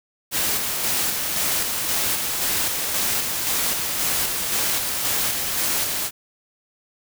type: noise with tremolo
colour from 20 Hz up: white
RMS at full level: -22 dBFS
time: 0.31-6.11 s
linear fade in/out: 50 ms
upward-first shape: square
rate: 1.9 Hz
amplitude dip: 30%
effects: none